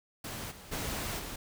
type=noise with level steps; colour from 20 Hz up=pink; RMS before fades=-40 / -50 / -36 / -41 dBFS; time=0.24-1.36 s; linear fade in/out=5 ms; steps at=0.5 / 0.71 / 1.18 s; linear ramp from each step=20 ms; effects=none